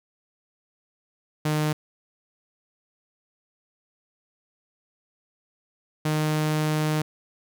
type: tone pair in turn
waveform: sawtooth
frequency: 152.6 / 153.84 Hz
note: D#3 / D#3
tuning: -33 / -19 cents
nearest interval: unison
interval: 14 cents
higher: second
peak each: -18 / -18 dBFS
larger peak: neither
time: 1.45-1.73 / 6.05-7.02 s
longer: second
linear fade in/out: 5 ms
effects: none